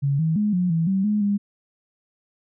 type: tone with pitch steps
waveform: sine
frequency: 140 / 160.5 / 209.5 / 179.7 / 164.1 / 192.5 / 209.9 / 202.7 Hz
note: C#3 / E3 / G#3 / F3 / E3 / G3 / G#3 / G#3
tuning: +18 / -46 / +15 / +50 / -8 / -31 / +19 / -42 cents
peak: -18 dBFS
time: 0.02-1.38 s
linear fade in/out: 20 ms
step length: 170 ms
effects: none